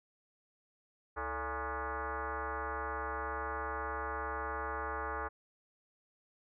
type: tone with frequency modulation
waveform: sine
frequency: 185.4 Hz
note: F#3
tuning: 4 cents sharp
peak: -35 dBFS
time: 1.16-5.29 s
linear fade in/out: 20 ms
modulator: 254 Hz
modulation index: 5.6
effects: none